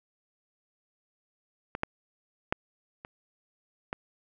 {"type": "clicks", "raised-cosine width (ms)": 0.5, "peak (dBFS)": [-18, -12, -10, -26, -17], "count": 5, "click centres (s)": [1.751, 1.834, 2.525, 3.049, 3.929], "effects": []}